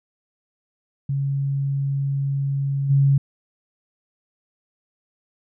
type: tone with level steps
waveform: sine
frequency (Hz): 138.59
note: C#3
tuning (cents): 0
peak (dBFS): -20 / -13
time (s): 1.09-3.18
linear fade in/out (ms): 5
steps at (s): 2.89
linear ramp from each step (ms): 20
effects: none